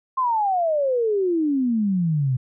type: exponential sweep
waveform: sine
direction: down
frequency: 1069 to 123.47 Hz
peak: -18 dBFS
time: 0.17-2.37 s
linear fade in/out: 10 ms
effects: none